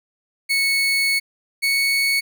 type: tone pair in turn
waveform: 30% pulse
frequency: 2207 / 2217 Hz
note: C#7 / C#7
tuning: -8 / 0 cents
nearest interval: unison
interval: 8 cents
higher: second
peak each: -14 dBFS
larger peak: neither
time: 0.49-1.2 / 1.62-2.21 s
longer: first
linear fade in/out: 20 ms
effects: none